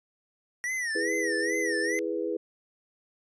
square tone with vibrato, 1900 Hz, A#6, 33 cents sharp, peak -29 dBFS, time 0.64-1.99 s, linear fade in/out 0 ms, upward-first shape sine, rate 2.4 Hz, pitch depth 140 cents each way
sine chord, E major, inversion none, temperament equal, 329.6 / 415.3 / 493.9 Hz, E4 / G#4 / B4, 0 / 0 / 0 cents, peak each -32 dBFS, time 0.95-2.37 s, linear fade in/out 5 ms
effects resampled to 22050 Hz

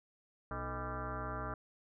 sine tone with frequency modulation, 622.3 Hz, D#5, in tune, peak -37 dBFS, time 0.51-1.54 s, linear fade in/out 2 ms, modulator 187 Hz, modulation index 4.5, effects none

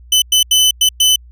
sawtooth tone bursts at uneven times, 3022 Hz, F#7, 36 cents sharp, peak -5 dBFS, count 5, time 0.12-0.22 / 0.32-0.43 / 0.51-0.71 / 0.81-0.89 / 1-1.16 s, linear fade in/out 5 ms, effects added 60 Hz sine -37 dBFS peak until 1.31 s + resampled to 32000 Hz

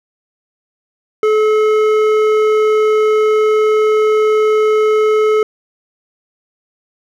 sine tone with hard clipping, 430.3 Hz, A4, 39 cents flat, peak -11 dBFS, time 1.23-5.43 s, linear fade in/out 2 ms, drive 10 dB, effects none

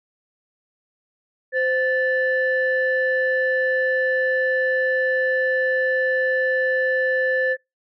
sine tone pair together, 518.3 / 1751 Hz, C5 / A6, -16 / -9 cents, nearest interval octave + major sixth, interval 2107 cents, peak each -20 dBFS, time 1.52-7.57 s, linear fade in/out 50 ms, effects noise-tail reverb RT60 0.2 s tail -24 dB re dry + tanh soft clip ceiling -11 dBFS

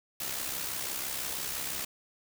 white noise with amplitude modulation, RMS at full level -33 dBFS, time 0.2-1.85 s, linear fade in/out 5 ms, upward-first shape sine, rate 66 Hz, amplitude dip 50%, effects none

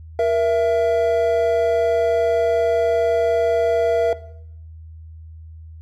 triangle tone pair together, 471.3 / 666 Hz, A#4 / E5, +19 / +18 cents, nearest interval tritone, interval 599 cents, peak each -16 dBFS, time 0.19-4.13 s, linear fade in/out 2 ms, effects noise-tail reverb RT60 0.7 s tail -17 dB re dry + added 80 Hz sine -36 dBFS peak until 5.81 s

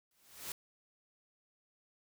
white noise with exponential growth, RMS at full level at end -39 dBFS, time 0.11-0.52 s, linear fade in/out 2 ms, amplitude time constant 89 ms, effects none

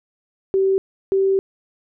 sine tone pair in turn, 385.4 / 387.1 Hz, G4 / G4, -29 / -22 cents, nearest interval unison, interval 7 cents, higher second, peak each -14 dBFS, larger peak neither, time 0.54-0.78 / 1.12-1.39 s, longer second, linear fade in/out 0 ms, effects none

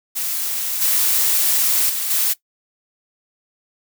blue noise with level steps, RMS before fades -23 / -17 / -23 / -18 dBFS, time 0.15-2.34 s, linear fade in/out 20 ms, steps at 0.81 / 1.89 / 2.1 s, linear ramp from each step 10 ms, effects noise-tail reverb RT60 0.1 s tail -18 dB re dry

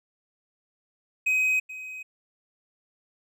triangle tone with echo, 2523 Hz, D#7, 23 cents sharp, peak -19 dBFS, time 1.26-1.6 s, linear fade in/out 10 ms, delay 430 ms, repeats 1, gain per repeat -15 dB, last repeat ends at 2.03 s, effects none

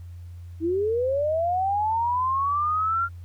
sine linear sweep, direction up, 313.6 to 1396.9 Hz, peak -21 dBFS, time 0.6-3.09 s, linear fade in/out 50 ms, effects added 87 Hz sine -37 dBFS peak until 3.24 s + pink hiss -63 dBFS RMS until 3.24 s

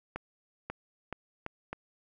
accelerating click train, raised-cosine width 0.5 ms, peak -21 dBFS, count 5, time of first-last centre 0.16-1.73 s, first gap 540 ms, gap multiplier 0.79, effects none

